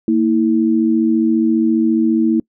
sine tone pair together, 229.2 / 323.9 Hz, A#3 / E4, -29 / -30 cents, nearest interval tritone, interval 599 cents, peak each -14 dBFS, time 0.08-2.4 s, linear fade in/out 2 ms, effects noise-tail reverb RT60 0.1 s tail -26 dB re dry

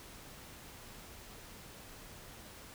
silence, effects pink hiss -52 dBFS RMS until 2.74 s

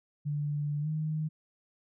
sine tone with pitch glide, 146.83 to 155.2 Hz, D3 to D#3, 0 to -4 cents, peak -29 dBFS, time 0.25-1.29 s, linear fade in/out 20 ms, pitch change +96 cents, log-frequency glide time 0.81-0.88 s, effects none

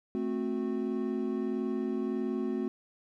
triangle chord, F# diminished, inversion first, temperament equal with one note detuned, 220 / 261.6 / 365.7 Hz, A3 / C4 / F#4, 0 / 0 / -20 cents, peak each -32 dBFS, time 0.15-2.68 s, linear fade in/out 0 ms, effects none

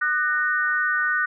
sine tone cluster, 1213 / 1490 / 1847 Hz, D#6 / F#6 / A#6, -44 / +12 / -16 cents, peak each -28 / -21 / -26 dBFS, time 0.01-1.26 s, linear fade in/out 10 ms, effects none

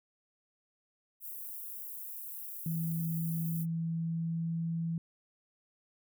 white high-pass noise, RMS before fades -43 dBFS, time 1.2-3.66 s, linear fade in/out 50 ms, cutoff 12000 Hz, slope 24 dB/octave
sine tone with pitch glide, 164.81 to 165.76 Hz, E3 to E3, 0 to +10 cents, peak -31 dBFS, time 2.66-4.98 s, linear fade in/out 2 ms, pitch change +10 cents, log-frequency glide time 3.95-4.59 s
effects none

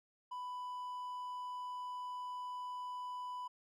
triangle tone, 994 Hz, B5, 11 cents sharp, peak -39 dBFS, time 0.31-3.48 s, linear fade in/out 10 ms, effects none

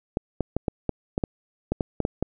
clicks, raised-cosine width 2 ms, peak -10 dBFS, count 12, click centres 0.171 / 0.407 / 0.566 / 0.682 / 0.893 / 1.179 / 1.238 / 1.72 / 1.808 / 2.003 / 2.051 / 2.226 s, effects none

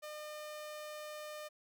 sawtooth tone, 605 Hz, D#5, 49 cents flat, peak -40 dBFS, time 0.02-1.49 s, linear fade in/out 20 ms, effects none

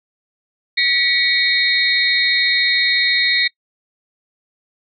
sine tone cluster, 1941 / 2243 / 3731 / 4191 Hz, B6 / C#7 / A#7 / C8, -31 / +20 / +1 / +2 cents, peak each -19 dBFS, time 0.77-3.48 s, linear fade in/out 10 ms, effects noise-tail reverb RT60 0.1 s tail -24 dB re dry

